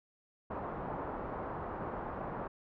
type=low-pass noise; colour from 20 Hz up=white; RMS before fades=-40 dBFS; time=0.5-2.48 s; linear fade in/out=10 ms; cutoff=1100 Hz; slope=24 dB/octave; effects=none